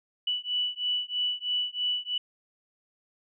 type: beating tone pair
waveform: sine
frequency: 2960 / 2963.1 Hz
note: F#7 / F#7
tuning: 0 / +2 cents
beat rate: 3.1 Hz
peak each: -30 dBFS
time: 0.27-2.18 s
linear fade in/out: 5 ms
effects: none